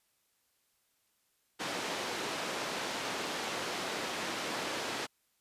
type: band-pass noise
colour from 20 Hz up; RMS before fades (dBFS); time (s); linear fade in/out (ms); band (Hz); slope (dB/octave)
pink; -37; 1.59-5.07; 20; 310 to 5700; 12
effects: white hiss -75 dBFS RMS until 5.4 s + resampled to 32000 Hz